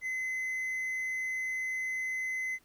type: tone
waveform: triangle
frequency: 2042 Hz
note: C7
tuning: 43 cents flat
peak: -30 dBFS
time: 0.01-2.59 s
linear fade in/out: 50 ms
effects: pink hiss -66 dBFS RMS until 2.64 s